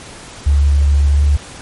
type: tone with pitch glide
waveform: sine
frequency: 71.4 to 72.35 Hz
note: D2 to D2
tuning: -48 to -25 cents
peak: -8 dBFS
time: 0.46-1.37 s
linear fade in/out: 10 ms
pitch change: +23 cents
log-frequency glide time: 1.09-1.23 s
effects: pink hiss -34 dBFS RMS until 1.61 s + MP3 48 kbps